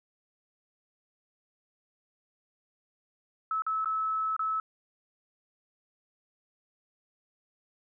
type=tone with dropouts; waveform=sine; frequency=1300 Hz; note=E6; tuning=24 cents flat; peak=-27 dBFS; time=3.51-4.6 s; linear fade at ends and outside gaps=2 ms; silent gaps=3.621-3.665 / 3.846-3.857 / 4.365-4.393 s; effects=none